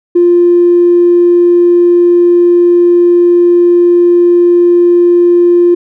triangle tone with tanh clipping, 349.2 Hz, F4, in tune, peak -3 dBFS, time 0.15-5.75 s, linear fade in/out 10 ms, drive 4 dB, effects none

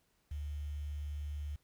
sine tone with quantisation, 73.42 Hz, D2, in tune, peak -37 dBFS, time 0.31-1.56 s, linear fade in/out 5 ms, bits 10, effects pink hiss -75 dBFS RMS until 1.63 s

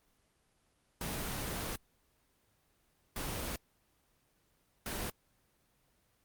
pink noise bursts at uneven times, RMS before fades -38 dBFS, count 3, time 1.01-1.76 / 3.16-3.56 / 4.86-5.1 s, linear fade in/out 2 ms, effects pink hiss -73 dBFS RMS until 6.24 s + Opus 24 kbps

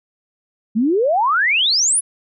sine exponential sweep, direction up, 204.7 to 10710 Hz, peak -13 dBFS, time 0.75-2.01 s, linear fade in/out 20 ms, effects none

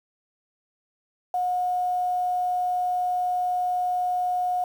sine tone, 724 Hz, F#5, 38 cents flat, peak -22 dBFS, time 1.34-4.64 s, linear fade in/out 2 ms, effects 8-bit

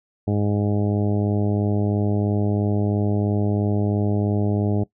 harmonic tone, 103 Hz, G#2, 14 cents flat, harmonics 1 / 2 / 3 / 4 / 5 / 6 / 7 / 8, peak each -21 / -24 / -27 / -29 / -37 / -33 / -37 / -41 dBFS, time 0.27-4.84 s, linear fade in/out 10 ms, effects noise-tail reverb RT60 0.1 s tail -19 dB re dry

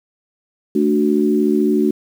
sine chord, D major, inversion second, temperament equal, 220 / 293.7 / 370 Hz, A3 / D4 / F#4, 0 / 0 / 0 cents, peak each -17 dBFS, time 0.75-1.91 s, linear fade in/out 5 ms, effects 7-bit

